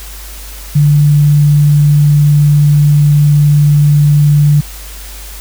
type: tone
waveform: sine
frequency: 146.83 Hz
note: D3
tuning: in tune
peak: -4 dBFS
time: 0.75-4.61 s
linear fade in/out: 10 ms
effects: added 50 Hz sine -27 dBFS peak until 5.4 s + white hiss -31 dBFS RMS until 5.4 s